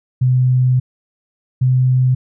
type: tone pair in turn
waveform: sine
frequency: 127.2 / 128.08 Hz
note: C3 / C3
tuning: -48 / -37 cents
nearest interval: unison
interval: 11 cents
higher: second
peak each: -10 dBFS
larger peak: neither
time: 0.21-0.8 / 1.61-2.15 s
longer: first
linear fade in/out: 10 ms
effects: none